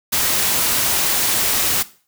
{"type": "noise", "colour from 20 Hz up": "white", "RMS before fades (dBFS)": -18, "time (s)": [0.12, 1.83], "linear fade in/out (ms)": 10, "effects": ["noise-tail reverb RT60 0.4 s tail -17 dB re dry"]}